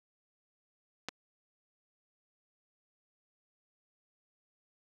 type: clicks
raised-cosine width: 0.2 ms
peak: -18 / -27 dBFS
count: 2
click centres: 1.086 / 1.09 s
effects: high-pass 100 Hz 12 dB/octave + 10-bit